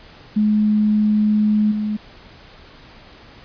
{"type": "tone with level steps", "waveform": "sine", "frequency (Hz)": 211.8, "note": "G#3", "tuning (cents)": 34, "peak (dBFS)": [-13, -19], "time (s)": [0.36, 1.97], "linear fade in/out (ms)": 10, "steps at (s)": 1.71, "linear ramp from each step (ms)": 10, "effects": ["pink hiss -44 dBFS RMS until 3.44 s", "resampled to 11025 Hz"]}